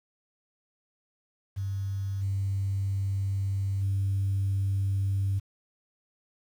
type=tone with level steps; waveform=sine; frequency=97.8 Hz; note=G2; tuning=4 cents flat; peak=-28 / -25 / -23 dBFS; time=1.56-5.4 s; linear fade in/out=20 ms; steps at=2.21 / 3.81 s; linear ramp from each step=20 ms; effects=tanh soft clip ceiling -21 dBFS + 9-bit